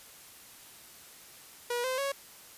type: tone with pitch steps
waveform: sawtooth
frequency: 482.3 / 516.9 / 554 Hz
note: B4 / C5 / C#5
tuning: -41 / -21 / -1 cents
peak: -26 dBFS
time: 1.7-2.12 s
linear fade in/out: 5 ms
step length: 140 ms
effects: white hiss -52 dBFS RMS until 2.57 s + resampled to 32000 Hz